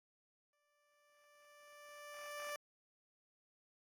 15% pulse tone with exponential growth, 587.3 Hz, D5, in tune, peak -35 dBFS, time 0.53-2.56 s, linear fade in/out 2 ms, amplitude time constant 440 ms, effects AAC 64 kbps

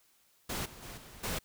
pink noise with level steps, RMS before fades -36 / -51 / -46 / -52 / -35 dBFS, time 0.49-1.39 s, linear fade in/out 10 ms, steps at 0.65 / 0.82 / 0.97 / 1.23 s, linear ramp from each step 10 ms, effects white hiss -68 dBFS RMS until 1.44 s

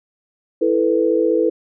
sine chord, E suspended fourth, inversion none, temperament just, 329.6 / 439.5 / 494.4 Hz, E4 / A4 / B4, 0 / -2 / +2 cents, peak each -18 dBFS, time 0.61-1.5 s, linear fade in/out 10 ms, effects none

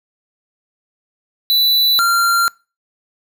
square tone pair in turn, 3970 / 1381.5 Hz, B7 / F6, +8 / -19 cents, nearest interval octave + tritone, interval 1827 cents, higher first, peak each -12 dBFS, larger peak neither, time 1.5-1.99 / 1.99-2.48 s, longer neither, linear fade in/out 0 ms, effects noise-tail reverb RT60 0.3 s tail -24 dB re dry

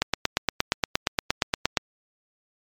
click train, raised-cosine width 0.2 ms, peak -3 dBFS, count 16, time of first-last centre 0.02-1.772 s, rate 8.56 Hz, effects MP3 96 kbps

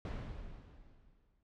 brown noise with exponential decay, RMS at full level -36 dBFS, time 0.05-1.43 s, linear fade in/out 1 ms, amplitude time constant 300 ms, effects low-pass 4000 Hz 12 dB/octave

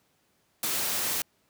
white noise, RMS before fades -29 dBFS, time 0.63-1.22 s, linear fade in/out 2 ms, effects pink hiss -69 dBFS RMS until 1.49 s + high-pass 100 Hz 12 dB/octave

